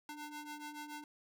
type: ring-modulated tone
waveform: sawtooth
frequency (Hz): 599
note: D5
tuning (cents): +34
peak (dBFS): -38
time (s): 0.09-1.04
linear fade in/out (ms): 2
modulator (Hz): 303
effects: none